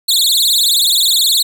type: tone with vibrato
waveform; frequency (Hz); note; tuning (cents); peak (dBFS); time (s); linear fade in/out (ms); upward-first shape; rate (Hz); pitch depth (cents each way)
sawtooth; 3883; B7; -30; -7; 0.08-1.43; 10; triangle; 19; 260
effects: none